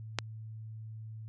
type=click; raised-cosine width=0.2 ms; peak=-11 dBFS; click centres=0.187 s; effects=added 110 Hz sine -41 dBFS peak until 1.28 s + MP3 48 kbps